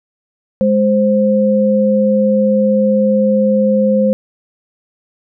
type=tone pair together; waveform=sine; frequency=207.7 / 523.4 Hz; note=G#3 / C5; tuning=0 / 0 cents; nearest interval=octave + major third; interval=1600 cents; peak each=-12 dBFS; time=0.61-4.13 s; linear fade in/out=0 ms; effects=none